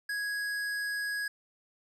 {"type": "tone with hard clipping", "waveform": "sine", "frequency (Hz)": 1661.2, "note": "G#6", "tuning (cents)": 0, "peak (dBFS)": -33, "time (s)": [0.09, 1.28], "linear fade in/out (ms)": 5, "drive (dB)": 13, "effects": []}